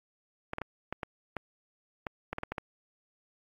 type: clicks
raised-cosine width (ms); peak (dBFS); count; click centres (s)
0.5; -19; 12; 0.534 / 0.584 / 0.617 / 0.926 / 1.032 / 1.367 / 2.068 / 2.33 / 2.384 / 2.434 / 2.52 / 2.582
effects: AAC 48 kbps